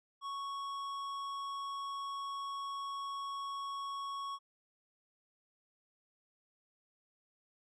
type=tone with tanh clipping; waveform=triangle; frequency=1108.7 Hz; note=C#6; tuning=in tune; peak=-40 dBFS; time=0.21-4.39 s; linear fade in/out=50 ms; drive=16 dB; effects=none